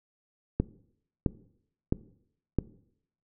click train, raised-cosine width 3 ms, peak -11 dBFS, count 4, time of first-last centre 0.6-2.587 s, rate 1.51 Hz, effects noise-tail reverb RT60 0.7 s tail -19 dB re dry

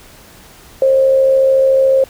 sine tone with amplitude modulation, 533 Hz, C5, 32 cents sharp, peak -6 dBFS, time 0.82-2.04 s, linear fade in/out 2 ms, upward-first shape sine, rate 73.8 Hz, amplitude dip 35%, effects pink hiss -41 dBFS RMS until 2.09 s

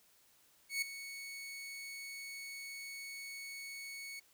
sawtooth tone with ADSR envelope, 2217 Hz, C#7, in tune, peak -28 dBFS, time 0.69-4.2 s, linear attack 130 ms, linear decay 6 ms, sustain -13 dB, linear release 10 ms, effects white hiss -68 dBFS RMS until 4.33 s

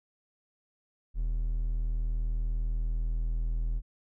triangle tone, 40.1 Hz, E1, 47 cents flat, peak -25 dBFS, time 1.14-3.82 s, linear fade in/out 50 ms, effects none

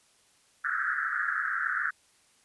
pink band-pass noise, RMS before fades -30 dBFS, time 0.64-1.91 s, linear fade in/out 10 ms, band 1300 to 1800 Hz, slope 96 dB/octave, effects white hiss -64 dBFS RMS until 2.44 s + resampled to 24000 Hz

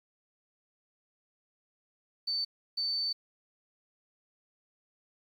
sine tone bursts at uneven times, 4539 Hz, C#8, 40 cents sharp, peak -29 dBFS, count 2, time 2.27-2.45 / 2.77-3.13 s, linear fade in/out 10 ms, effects 10-bit

